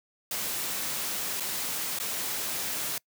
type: noise with dropouts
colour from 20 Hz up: white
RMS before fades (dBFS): -32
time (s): 0.31-2.98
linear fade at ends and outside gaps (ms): 2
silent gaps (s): 1.4-1.405 / 1.988-1.999
effects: noise-tail reverb RT60 0.1 s tail -25 dB re dry + high-pass 100 Hz 12 dB/octave